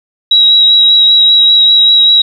sine tone with vibrato, 3856 Hz, B7, 42 cents flat, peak -3 dBFS, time 0.31-2.22 s, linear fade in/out 5 ms, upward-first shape sine, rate 5.1 Hz, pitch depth 14 cents each way, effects 7-bit

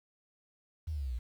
sine linear sweep, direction down, 82.5 to 56 Hz, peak -33 dBFS, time 0.87-1.19 s, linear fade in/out 10 ms, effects 10-bit

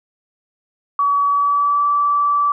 sine tone with pitch glide, 1137 to 1158.2 Hz, C#6 to D6, +44 to -24 cents, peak -13 dBFS, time 0.99-2.52 s, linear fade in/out 2 ms, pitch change +32 cents, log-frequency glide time 1.25-1.86 s, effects none

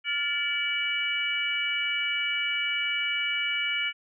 sine tone cluster, 1401 / 1744 / 2295 / 2936 Hz, F6 / A6 / D7 / F#7, +5 / -16 / -40 / -14 cents, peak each -35 / -36 / -28 / -30 dBFS, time 0.04-3.93 s, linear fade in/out 50 ms, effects none

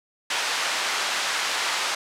pink band-pass noise, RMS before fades -26 dBFS, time 0.3-1.95 s, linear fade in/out 5 ms, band 980 to 6400 Hz, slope 12 dB/octave, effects low-pass 12000 Hz 12 dB/octave

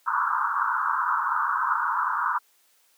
pink band-pass noise, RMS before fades -25 dBFS, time 0.06-2.39 s, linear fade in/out 20 ms, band 920 to 1500 Hz, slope 96 dB/octave, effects white hiss -63 dBFS RMS until 2.97 s + high-pass 400 Hz 12 dB/octave

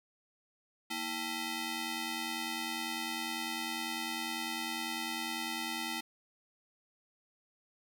10% pulse ring-modulated tone, 558 Hz, C#5, 11 cents sharp, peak -24 dBFS, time 0.9-6.01 s, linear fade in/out 10 ms, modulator 1440 Hz, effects none

